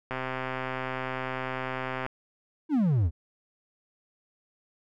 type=click train; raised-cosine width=0.5 ms; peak=-17 dBFS; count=255; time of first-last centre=0.11-2.064 s; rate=130 Hz
type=exponential sweep; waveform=triangle; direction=down; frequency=329.6 to 73.42 Hz; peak=-19 dBFS; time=2.69-3.11 s; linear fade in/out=50 ms
effects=none

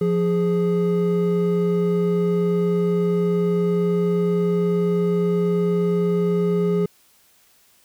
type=tone pair together; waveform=triangle; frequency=174.61 / 415.3 Hz; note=F3 / G#4; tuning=0 / 0 cents; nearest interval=octave + minor third; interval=1500 cents; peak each=-18 dBFS; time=0.01-6.86 s; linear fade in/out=5 ms; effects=white hiss -57 dBFS RMS until 7.84 s

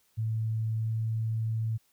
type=tone with pitch glide; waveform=sine; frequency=111 to 111.71 Hz; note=A2 to A2; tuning=+16 to +27 cents; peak=-27 dBFS; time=0.17-1.78 s; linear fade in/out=20 ms; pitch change=+11 cents; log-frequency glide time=0.79-0.9 s; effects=white hiss -69 dBFS RMS until 1.92 s

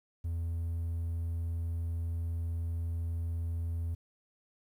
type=tone; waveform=triangle; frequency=83.8 Hz; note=E2; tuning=29 cents sharp; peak=-29 dBFS; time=0.24-3.95 s; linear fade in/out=10 ms; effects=tanh soft clip ceiling -25 dBFS + 11-bit

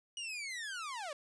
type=linear sweep; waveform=sawtooth; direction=down; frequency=2917 to 547 Hz; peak=-36 dBFS; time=0.17-1.13 s; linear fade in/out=2 ms; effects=resampled to 22050 Hz

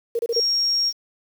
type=tone bursts; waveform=sine; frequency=466.2 Hz; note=A#4; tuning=in tune; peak=-19 dBFS; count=4; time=0.15-0.401 s; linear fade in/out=5 ms; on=41 ms; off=29 ms
type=tone; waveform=sine; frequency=5570 Hz; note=F8; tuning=5 cents flat; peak=-18 dBFS; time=0.32-0.93 s; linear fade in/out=50 ms
effects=7-bit

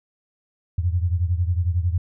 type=beating tone pair; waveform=sine; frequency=85 / 96 Hz; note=F2 / G2; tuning=-46 / -36 cents; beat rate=11 Hz; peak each=-20 / -24 dBFS; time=0.78-1.98 s; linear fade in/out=5 ms; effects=none

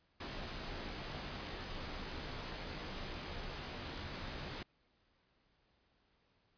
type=noise with comb filter; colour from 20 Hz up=pink; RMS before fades=-44 dBFS; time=0.2-4.63 s; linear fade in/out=5 ms; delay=18 ms; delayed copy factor=-0.5; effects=pink hiss -75 dBFS RMS until 6.57 s + resampled to 11025 Hz

